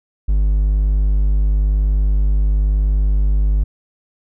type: tone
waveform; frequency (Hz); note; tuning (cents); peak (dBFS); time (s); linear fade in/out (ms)
triangle; 50.5; G#1; -48; -10; 0.28-3.64; 10
effects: none